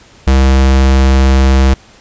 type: tone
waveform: square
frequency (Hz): 66.4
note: C2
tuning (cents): +26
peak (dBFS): -6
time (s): 0.27-1.74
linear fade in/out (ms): 5
effects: pink hiss -42 dBFS RMS until 2 s + resampled to 16000 Hz